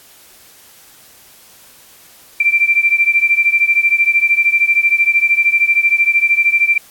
sine beating tone pair, 2349 / 2362 Hz, D7 / D7, 0 / +9 cents, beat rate 13 Hz, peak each -12 / -14 dBFS, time 2.4-6.78 s, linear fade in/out 5 ms, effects white hiss -44 dBFS RMS until 6.9 s + AAC 64 kbps

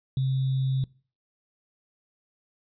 sine tone with sample-and-hold, 132.3 Hz, C3, 20 cents sharp, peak -22 dBFS, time 0.17-0.84 s, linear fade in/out 2 ms, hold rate 3675 Hz, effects noise-tail reverb RT60 0.4 s tail -23 dB re dry + resampled to 11025 Hz

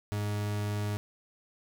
40% pulse tone, 103.83 Hz, G#2, in tune, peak -29 dBFS, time 0.12-0.97 s, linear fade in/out 0 ms, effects none

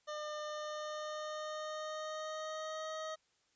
25% pulse tone with pitch glide, 603 to 629.3 Hz, D5 to D#5, +46 to +19 cents, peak -36 dBFS, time 0.07-3.16 s, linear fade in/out 20 ms, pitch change +73 cents, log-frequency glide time 0.44-2.9 s, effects white hiss -75 dBFS RMS until 3.55 s + resampled to 16000 Hz

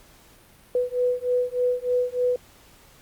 sine beating tone pair, 493.9 / 497.2 Hz, B4 / B4, 0 / +12 cents, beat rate 3.3 Hz, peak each -24 / -24 dBFS, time 0.75-2.36 s, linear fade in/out 2 ms, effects pink hiss -53 dBFS RMS until 3.01 s + Opus 48 kbps

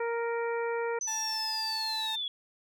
harmonic tone, 466.2 Hz, A#4, in tune, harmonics 1 / 2 / 3 / 4 / 5, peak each -30 / -36 / -40 / -42 / -44 dBFS, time 0-0.99 s, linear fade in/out 5 ms
sine linear sweep, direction down, 6100 to 3330 Hz, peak -31 dBFS, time 1.01-2.28 s, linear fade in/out 2 ms
sawtooth tone, 880 Hz, A5, in tune, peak -32 dBFS, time 1.07-2.16 s, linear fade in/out 10 ms
effects none

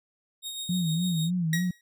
sawtooth tone with tremolo, 3729 Hz, A#7, in tune, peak -29 dBFS, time 0.42-1.31 s, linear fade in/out 50 ms, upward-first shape sine, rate 6.6 Hz, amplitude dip 40%
sine tone with vibrato, 170 Hz, F3, 46 cents flat, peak -24 dBFS, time 0.69-1.71 s, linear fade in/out 5 ms, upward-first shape sine, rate 3.4 Hz, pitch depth 120 cents each way
sawtooth tone with exponential decay, 1901 Hz, A#6, 33 cents sharp, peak -21 dBFS, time 1.53-1.81 s, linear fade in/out 2 ms, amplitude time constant 60 ms
effects none

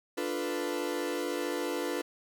40% pulse chord, B half-diminished seventh, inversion first, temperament equal, 293.7 / 349.2 / 440 / 493.9 Hz, D4 / F4 / A4 / B4, 0 / 0 / 0 / 0 cents, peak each -36 / -35 / -38 / -35 dBFS, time 0.17-2.02 s, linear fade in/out 10 ms, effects none

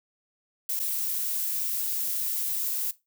violet noise with dropouts, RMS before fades -29 dBFS, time 0.69-2.91 s, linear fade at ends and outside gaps 2 ms, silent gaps 0.792-0.8 s, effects noise-tail reverb RT60 0.2 s tail -17 dB re dry

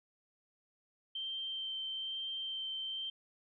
sine tone with vibrato, 3129 Hz, G7, 4 cents flat, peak -37 dBFS, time 1.15-3.1 s, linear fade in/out 5 ms, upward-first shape sine, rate 1.1 Hz, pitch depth 9 cents each way, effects none

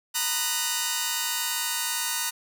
5% pulse chord, B major seventh, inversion third, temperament just, 926 / 987.8 / 1234.7 / 1481.6 Hz, A#5 / B5 / D#6 / F#6, -12 / 0 / -14 / +2 cents, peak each -18 / -21 / -23 / -19 dBFS, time 0.14-2.31 s, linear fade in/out 20 ms, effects none

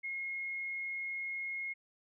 sine tone, 2156 Hz, C#7, 49 cents flat, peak -36 dBFS, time 0.03-1.74 s, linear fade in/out 20 ms, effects none

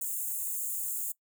white high-pass noise, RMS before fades -34 dBFS, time 0.01-1.12 s, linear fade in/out 5 ms, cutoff 6800 Hz, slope 96 dB/octave, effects noise-tail reverb RT60 0.1 s tail -21 dB re dry

